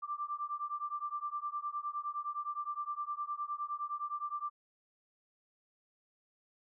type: beating tone pair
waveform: sine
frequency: 1174.7 / 1184.4 Hz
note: D6 / D6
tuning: 0 / +14 cents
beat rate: 9.7 Hz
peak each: -39 / -39 dBFS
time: 0.02-4.5 s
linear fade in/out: 20 ms
effects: none